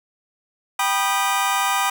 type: chord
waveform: sawtooth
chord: G augmented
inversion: none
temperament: just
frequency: 784 / 980 / 1225 Hz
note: G5 / B5 / D#6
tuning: 0 / -14 / -27 cents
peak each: -19 dBFS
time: 0.79-1.9 s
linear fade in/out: 5 ms
effects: none